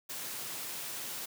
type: high-pass noise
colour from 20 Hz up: white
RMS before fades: -40 dBFS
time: 0.09-1.26 s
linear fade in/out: 10 ms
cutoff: 110 Hz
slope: 48 dB/octave
effects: none